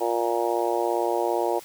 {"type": "harmonic tone", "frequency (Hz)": 117.5, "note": "A#2", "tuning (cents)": 14, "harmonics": [3, 4, 5, 6, 7, 8], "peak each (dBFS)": [-27, -28, -29, -30, -30, -31], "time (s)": [0, 1.6], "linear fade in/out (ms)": 20, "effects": ["white hiss -46 dBFS RMS until 1.64 s"]}